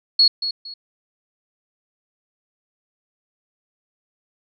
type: tone with echo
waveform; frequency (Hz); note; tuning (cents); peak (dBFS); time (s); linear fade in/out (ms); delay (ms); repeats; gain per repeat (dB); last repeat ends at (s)
sine; 4341; C#8; -37; -10; 0.19-0.28; 5; 230; 2; -11; 0.74
effects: none